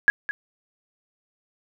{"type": "tone with echo", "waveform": "sine", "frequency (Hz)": 1666, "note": "G#6", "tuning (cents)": 5, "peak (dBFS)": -11, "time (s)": [0.08, 0.1], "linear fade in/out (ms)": 0, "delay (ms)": 210, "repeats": 1, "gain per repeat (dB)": -13, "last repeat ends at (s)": 0.31, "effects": []}